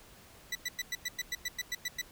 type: tone bursts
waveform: 20% pulse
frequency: 1974 Hz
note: B6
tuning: 1 cent flat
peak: -27 dBFS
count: 12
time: 0.52-2.016 s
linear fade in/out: 5 ms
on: 33 ms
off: 100 ms
effects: pink hiss -56 dBFS RMS until 2.11 s